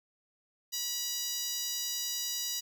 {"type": "tone with high-pass filter", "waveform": "10% pulse", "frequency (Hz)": 970, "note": "B5", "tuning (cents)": -31, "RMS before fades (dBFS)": -35, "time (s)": [0.72, 2.61], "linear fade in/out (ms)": 20, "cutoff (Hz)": 5100, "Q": 0.94, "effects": []}